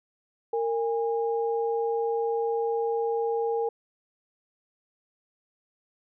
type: tone pair together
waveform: sine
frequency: 460.1 / 816 Hz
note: A#4 / G#5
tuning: -23 / -31 cents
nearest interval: minor seventh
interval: 992 cents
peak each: -25 / -31 dBFS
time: 0.53-3.69 s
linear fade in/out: 5 ms
effects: none